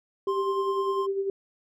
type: tone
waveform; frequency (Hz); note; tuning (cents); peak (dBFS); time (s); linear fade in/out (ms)
triangle; 1052; C6; +9; -27; 0.27-1.07; 20
type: tone with tremolo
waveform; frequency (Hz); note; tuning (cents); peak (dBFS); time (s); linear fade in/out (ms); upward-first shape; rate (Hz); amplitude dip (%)
sine; 392; G4; 0; -23; 0.27-1.3; 2; sine; 10; 55
effects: none